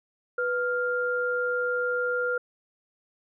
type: tone pair together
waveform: sine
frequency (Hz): 493.3 / 1400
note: B4 / F6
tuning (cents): -2 / +4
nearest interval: octave + tritone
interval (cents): 1806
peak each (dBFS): -27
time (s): 0.38-2.38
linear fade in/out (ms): 5
effects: none